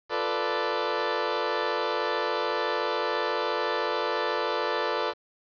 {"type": "chord", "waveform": "20% pulse", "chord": "B half-diminished seventh", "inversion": "second", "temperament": "equal", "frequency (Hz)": [349.2, 440, 493.9, 587.3], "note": ["F4", "A4", "B4", "D5"], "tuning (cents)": [0, 0, 0, 0], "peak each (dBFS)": [-30, -25, -26, -26], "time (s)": [0.09, 5.14], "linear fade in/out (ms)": 50, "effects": ["resampled to 11025 Hz", "8-bit"]}